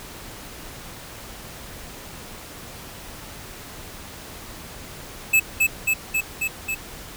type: tone with echo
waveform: square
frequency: 2606 Hz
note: E7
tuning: 20 cents flat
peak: -14 dBFS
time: 5.33-5.4 s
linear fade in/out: 10 ms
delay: 270 ms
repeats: 5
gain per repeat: -2 dB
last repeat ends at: 6.75 s
effects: pink hiss -39 dBFS RMS until 7.16 s